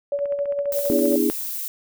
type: tone with tremolo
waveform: sine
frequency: 569 Hz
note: C#5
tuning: 45 cents sharp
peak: -19 dBFS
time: 0.12-1.16 s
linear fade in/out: 2 ms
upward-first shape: sine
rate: 11 Hz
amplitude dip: 55%
type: click train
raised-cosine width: 0.5 ms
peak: -27 dBFS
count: 15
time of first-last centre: 0.19-1.123 s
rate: 15 Hz
type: noise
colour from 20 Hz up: violet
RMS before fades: -29 dBFS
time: 0.72-1.68 s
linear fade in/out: 2 ms
type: chord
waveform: sine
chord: E dominant seventh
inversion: second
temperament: just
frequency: 247.2 / 296.7 / 329.6 / 412 Hz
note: B3 / D4 / E4 / G#4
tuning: +2 / +18 / 0 / -14 cents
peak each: -23 dBFS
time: 0.9-1.3 s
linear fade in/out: 0 ms
effects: none